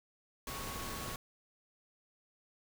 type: tone in noise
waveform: sine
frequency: 1108 Hz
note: C#6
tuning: 1 cent flat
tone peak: -47 dBFS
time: 0.47-1.16 s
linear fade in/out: 2 ms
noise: pink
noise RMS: -42 dBFS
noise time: 0.47-1.16 s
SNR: -8 dB
effects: none